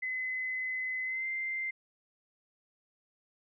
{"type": "tone with pitch glide", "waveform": "sine", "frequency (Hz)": [2031, 2087], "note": ["B6", "C7"], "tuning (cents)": [48, -5], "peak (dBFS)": -32, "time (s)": [0.02, 1.71], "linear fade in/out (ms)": 10, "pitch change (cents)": 47, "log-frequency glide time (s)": [1.04, 1.27], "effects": []}